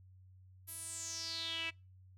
sawtooth tone with band-pass filter sweep, 328.8 Hz, E4, 4 cents flat, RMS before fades -42 dBFS, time 0.67-1.71 s, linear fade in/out 20 ms, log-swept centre 12000 to 2500 Hz, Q 6.4, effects noise-tail reverb RT60 0.3 s tail -26 dB re dry + added 93 Hz sine -57 dBFS peak until 2.17 s

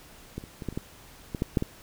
clicks, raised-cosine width 3 ms, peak -20 / -29 / -24 / -17 / -28 / -17 / -18 / -12 / -9 / -15 dBFS, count 10, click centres 0.38 / 0.439 / 0.622 / 0.687 / 0.726 / 0.775 / 1.348 / 1.421 / 1.572 / 1.624 s, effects pink hiss -51 dBFS RMS until 1.82 s

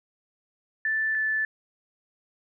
sine tone pair in turn, 1760 / 1748.9 Hz, A6 / A6, 0 / -11 cents, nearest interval unison, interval 11 cents, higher first, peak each -23 dBFS, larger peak neither, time 0.85-1.15 / 1.15-1.45 s, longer neither, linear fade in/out 2 ms, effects none

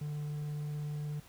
triangle tone, 148.6 Hz, D3, 21 cents sharp, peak -33 dBFS, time 0.01-1.2 s, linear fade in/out 5 ms, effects pink hiss -58 dBFS RMS until 1.28 s

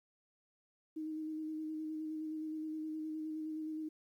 sine tone with vibrato, 312.2 Hz, D#4, 6 cents sharp, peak -38 dBFS, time 0.96-3.89 s, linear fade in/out 10 ms, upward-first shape square, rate 9.6 Hz, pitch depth 15 cents each way, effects 12-bit

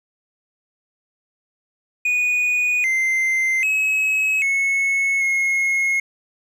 triangle tone with pitch steps, 2468 / 2081 / 2563 / 2194 / 2162 Hz, D#7 / C7 / E7 / C#7 / C#7, -15 / -10 / -49 / -18 / -44 cents, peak -15 dBFS, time 2.05-6 s, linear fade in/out 5 ms, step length 790 ms, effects none

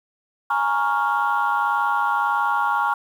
sine chord, Bb minor seventh, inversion third, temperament equal, 830.6 / 932.3 / 1108.7 / 1396.9 Hz, Ab5 / Bb5 / Db6 / F6, 0 / 0 / 0 / 0 cents, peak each -23 dBFS, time 0.5-2.94 s, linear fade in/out 5 ms, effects tanh soft clip ceiling -11 dBFS + 8-bit

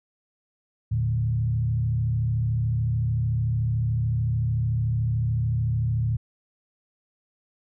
sine tone with frequency modulation, 114.7 Hz, A#2, 28 cents flat, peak -21 dBFS, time 0.91-6.17 s, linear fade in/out 10 ms, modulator 33.6 Hz, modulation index 0.8, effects none

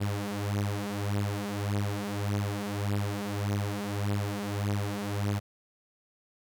sawtooth beating tone pair, 101 / 102.7 Hz, G#2 / G#2, -48 / -19 cents, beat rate 1.7 Hz, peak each -28 dBFS, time 0-5.4 s, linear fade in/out 20 ms, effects none

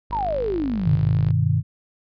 sawtooth tone, 51 Hz, G#1, 31 cents flat, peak -27 dBFS, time 0.1-1.31 s, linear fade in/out 5 ms
sine exponential sweep, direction down, 994 to 119.6 Hz, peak -21 dBFS, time 0.12-1.01 s, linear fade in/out 10 ms
sine chord, G augmented, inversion none, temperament equal with one note detuned, 98 / 123.47 / 153.69 Hz, G2 / B2 / D#3, 0 / 0 / -21 cents, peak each -21 dBFS, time 0.84-1.63 s, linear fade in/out 50 ms
effects resampled to 11025 Hz

